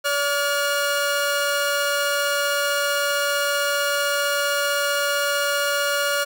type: tone pair together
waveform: sawtooth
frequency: 572.3 / 1423 Hz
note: D5 / F6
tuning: -45 / +32 cents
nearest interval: octave + major third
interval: 1577 cents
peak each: -19 dBFS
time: 0.04-6.25 s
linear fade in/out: 20 ms
effects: none